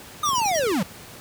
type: linear sweep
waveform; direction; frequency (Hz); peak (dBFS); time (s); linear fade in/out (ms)
square; down; 1244.5 to 156.4; -21; 0.23-0.83; 5
type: tone bursts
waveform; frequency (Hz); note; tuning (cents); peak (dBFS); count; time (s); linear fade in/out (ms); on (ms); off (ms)
square; 5700; F8; +34; -27; 4; 0.25-0.599; 10; 58; 39
type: clicks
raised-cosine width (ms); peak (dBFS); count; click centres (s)
3; -25; 11; 0.289 / 0.332 / 0.381 / 0.417 / 0.459 / 0.514 / 0.56 / 0.594 / 0.636 / 0.668 / 0.717
effects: pink hiss -42 dBFS RMS until 1.2 s + high-pass 80 Hz 12 dB/octave